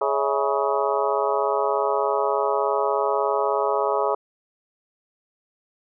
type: harmonic tone with a mistuned harmonic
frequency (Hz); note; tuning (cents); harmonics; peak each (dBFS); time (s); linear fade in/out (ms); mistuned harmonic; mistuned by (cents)
139.6; C#3; +13; 3 / 4 / 5 / 6 / 7 / 8 / 9; -25 / -26 / -27 / -28 / -28 / -29 / -30; 0.01-4.15; 5; 5; -110
effects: none